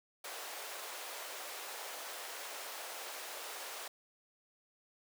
pink high-pass noise, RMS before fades -45 dBFS, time 0.24-3.88 s, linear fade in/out 5 ms, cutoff 490 Hz, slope 24 dB/octave, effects none

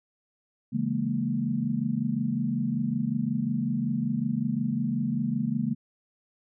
sine chord, A# half-diminished seventh, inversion first, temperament equal, 138.59 / 164.81 / 207.7 / 233.1 Hz, C#3 / E3 / G#3 / A#3, 0 / 0 / 0 / 0 cents, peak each -32 / -34 / -30 / -28 dBFS, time 0.72-5.75 s, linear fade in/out 20 ms, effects none

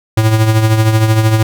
square tone with tremolo, 110 Hz, A2, in tune, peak -6 dBFS, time 0.17-1.43 s, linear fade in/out 5 ms, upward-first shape triangle, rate 13 Hz, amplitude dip 60%, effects none

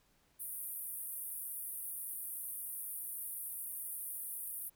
white band-pass noise, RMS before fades -43 dBFS, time 0.39-4.7 s, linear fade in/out 20 ms, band 9200 to 16000 Hz, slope 96 dB/octave, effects pink hiss -72 dBFS RMS until 4.75 s

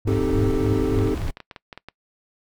triangle tone with tremolo, 102.9 Hz, G#2, 16 cents flat, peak -18 dBFS, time 0.05-1.22 s, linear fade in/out 5 ms, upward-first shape sine, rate 3.4 Hz, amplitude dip 95%
brown noise, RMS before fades -27 dBFS, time 0.07-1.31 s, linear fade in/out 5 ms
triangle chord, A half-diminished seventh, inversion first, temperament equal, 261.6 / 311.1 / 392 / 440 Hz, C4 / Eb4 / G4 / A4, 0 / 0 / 0 / 0 cents, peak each -24 dBFS, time 0.07-1.15 s, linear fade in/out 5 ms
clicks, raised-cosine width 0.3 ms, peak -21 dBFS, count 12, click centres 0.989 / 1.074 / 1.176 / 1.218 / 1.281 / 1.371 / 1.403 / 1.512 / 1.562 / 1.728 / 1.776 / 1.886 s
effects noise-tail reverb RT60 0.1 s tail -23 dB re dry

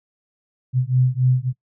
sine beating tone pair, 125.8 / 129.4 Hz, B2 / C3, +32 / -19 cents, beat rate 3.6 Hz, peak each -18 dBFS, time 0.73-1.53 s, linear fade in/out 50 ms, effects noise-tail reverb RT60 0.1 s tail -21 dB re dry

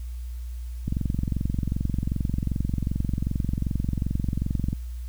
click train, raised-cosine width 5 ms, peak -13 dBFS, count 88, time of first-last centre 0.88-4.73 s, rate 22.6 Hz, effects added 60 Hz sine -31 dBFS peak until 5.08 s + white hiss -56 dBFS RMS until 5.08 s

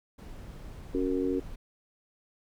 brown noise, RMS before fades -42 dBFS, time 0.18-1.56 s, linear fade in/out 10 ms
harmonic tone, 92.5 Hz, F#2, in tune, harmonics 3 / 4 / 5, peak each -29 / -31 / -33 dBFS, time 0.94-1.4 s, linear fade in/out 10 ms
effects none

